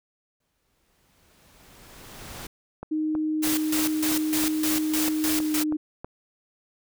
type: noise with exponential growth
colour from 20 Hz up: pink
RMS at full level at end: -37 dBFS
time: 0.4-2.47 s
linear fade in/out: 5 ms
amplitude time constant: 450 ms
type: click train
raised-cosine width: 1 ms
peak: -21 dBFS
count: 11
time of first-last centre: 2.83-6.045 s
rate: 3.11 Hz
type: tone with pitch glide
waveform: sine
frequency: 310 to 305.9 Hz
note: D#4 to D#4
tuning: -6 to -29 cents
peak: -23 dBFS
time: 2.91-5.77 s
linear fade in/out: 10 ms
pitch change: -23 cents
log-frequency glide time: 5.34-5.56 s
type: noise with tremolo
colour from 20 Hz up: white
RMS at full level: -27 dBFS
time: 3.42-5.64 s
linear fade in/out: 20 ms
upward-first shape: square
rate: 3.3 Hz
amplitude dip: 75%
effects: none